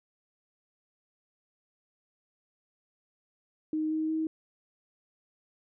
sine tone with pitch steps, 311.1 / 314.2 / 317.3 Hz, D#4 / D#4 / D#4, 0 / +17 / +34 cents, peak -27 dBFS, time 3.73-4.27 s, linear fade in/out 2 ms, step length 180 ms, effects none

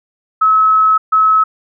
sine tone bursts at uneven times, 1290 Hz, E6, 38 cents flat, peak -7 dBFS, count 2, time 0.41-0.98 / 1.12-1.44 s, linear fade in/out 10 ms, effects none

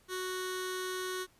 15% pulse tone with notch filter, 370 Hz, F#4, in tune, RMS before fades -37 dBFS, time 0.08-1.27 s, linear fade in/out 50 ms, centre 750 Hz, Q 1.1, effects pink hiss -66 dBFS RMS until 1.39 s + resampled to 32000 Hz

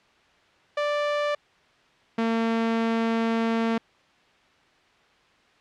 sawtooth tone pair in turn, 587.3 / 227.5 Hz, D5 / A#3, 0 / -42 cents, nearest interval octave + major third, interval 1642 cents, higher first, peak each -19 / -18 dBFS, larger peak second, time 0.77-1.35 / 2.18-3.78 s, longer second, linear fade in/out 5 ms, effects white hiss -59 dBFS RMS until 5.6 s + low-pass 3000 Hz 12 dB/octave

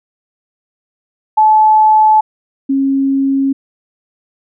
sine tone pair in turn, 864 / 272.1 Hz, A5 / C#4, -32 / -32 cents, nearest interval octave + minor sixth, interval 2000 cents, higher first, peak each -5 / -10 dBFS, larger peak first, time 1.37-2.21 / 2.69-3.53 s, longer neither, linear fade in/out 10 ms, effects none

